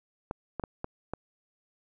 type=clicks; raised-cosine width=1 ms; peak=-19 dBFS; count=5; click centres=0.311 / 0.597 / 0.638 / 0.844 / 1.136 s; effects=none